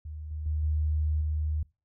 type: tone with level steps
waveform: sine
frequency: 76.6 Hz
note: D#2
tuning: 27 cents flat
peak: -36 / -32 / -26 / -24 / -26 dBFS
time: 0.05-1.63 s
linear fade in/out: 5 ms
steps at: 0.31 / 0.46 / 0.63 / 1.21 s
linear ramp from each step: 2 ms
effects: noise-tail reverb RT60 0.3 s tail -24 dB re dry